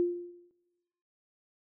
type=tone with exponential decay; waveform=sine; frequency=350 Hz; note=F4; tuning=4 cents sharp; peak=-22 dBFS; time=0-0.51 s; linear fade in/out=0 ms; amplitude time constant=110 ms; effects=noise-tail reverb RT60 1.0 s tail -19 dB re dry